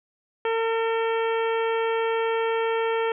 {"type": "harmonic tone with a mistuned harmonic", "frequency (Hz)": 453.4, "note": "A#4", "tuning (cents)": -48, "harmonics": [1, 2, 3, 4, 5, 6, 7], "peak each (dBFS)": [-23, -29, -33, -35, -37, -39, -40], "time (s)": [0.45, 3.12], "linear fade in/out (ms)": 2, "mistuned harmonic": 6, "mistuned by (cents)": -27, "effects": []}